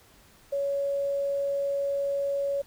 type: tone with quantisation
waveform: sine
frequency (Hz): 560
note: C#5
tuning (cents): +18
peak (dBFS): -25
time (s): 0.52-2.62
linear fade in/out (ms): 10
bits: 9
effects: pink hiss -57 dBFS RMS until 2.66 s

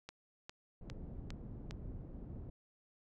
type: click train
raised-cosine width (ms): 0.2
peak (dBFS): -29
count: 5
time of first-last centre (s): 0.09-1.709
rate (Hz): 2.47
type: low-pass noise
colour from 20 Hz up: pink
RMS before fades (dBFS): -47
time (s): 0.81-2.5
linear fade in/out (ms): 5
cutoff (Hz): 290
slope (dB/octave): 12
effects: none

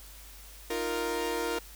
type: chord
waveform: sawtooth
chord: Eb suspended second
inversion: none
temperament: equal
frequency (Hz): 311.1 / 349.2 / 466.2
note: Eb4 / F4 / Bb4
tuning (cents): 0 / 0 / 0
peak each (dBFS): -34 / -31 / -28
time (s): 0.7-1.59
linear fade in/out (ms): 5
effects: added 50 Hz sine -49 dBFS peak until 1.75 s + white hiss -51 dBFS RMS until 1.75 s

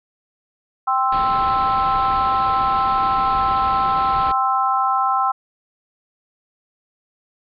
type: chord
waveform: sine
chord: C major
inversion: second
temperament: equal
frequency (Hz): 784 / 1046.5 / 1318.5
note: G5 / C6 / E6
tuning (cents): 0 / 0 / 0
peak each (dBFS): -20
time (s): 0.87-5.32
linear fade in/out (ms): 10
type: low-pass noise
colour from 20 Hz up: pink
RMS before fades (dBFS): -31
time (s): 1.12-4.32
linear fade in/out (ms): 5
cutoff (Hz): 4500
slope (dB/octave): 96
effects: none

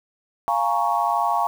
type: chord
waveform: sine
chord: Bb minor seventh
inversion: second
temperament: equal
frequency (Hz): 698.5 / 830.6 / 932.3 / 1108.7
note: F5 / Ab5 / Bb5 / Db6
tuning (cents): 0 / 0 / 0 / 0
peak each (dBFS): -24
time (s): 0.48-1.47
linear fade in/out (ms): 0
effects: 7-bit

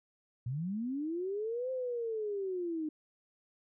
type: linear two-way sweep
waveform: sine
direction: up then down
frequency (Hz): 113.7 to 523.3 to 302.2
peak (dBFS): -33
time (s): 0.46-2.89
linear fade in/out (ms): 5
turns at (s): 1.71
effects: none

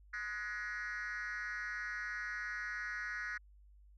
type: tone with frequency modulation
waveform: sine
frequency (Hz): 1681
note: G#6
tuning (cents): +20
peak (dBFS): -36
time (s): 0.13-3.38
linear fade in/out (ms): 10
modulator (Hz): 215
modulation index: 1.5
effects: tanh soft clip ceiling -37 dBFS + added 50 Hz sine -58 dBFS peak until 3.97 s

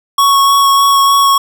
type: tone with vibrato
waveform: square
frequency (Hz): 1108.7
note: C#6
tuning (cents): 0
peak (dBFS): -7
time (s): 0.18-1.38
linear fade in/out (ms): 5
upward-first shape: sine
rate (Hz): 3.3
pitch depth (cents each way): 11
effects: none

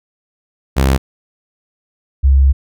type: tone pair in turn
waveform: sawtooth / sine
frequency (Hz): 66.9 / 67.76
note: C2 / C#2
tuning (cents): +39 / -39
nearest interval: unison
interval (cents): 22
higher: second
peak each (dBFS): -6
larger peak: neither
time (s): 0.76-0.98 / 2.23-2.53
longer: second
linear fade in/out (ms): 20
effects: none

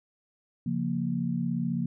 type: chord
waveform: sine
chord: Bb minor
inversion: first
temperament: equal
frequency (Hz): 138.59 / 174.61 / 233.1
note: Db3 / F3 / Bb3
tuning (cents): 0 / 0 / 0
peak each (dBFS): -33 / -30 / -30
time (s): 0.66-1.86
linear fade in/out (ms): 5
effects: none

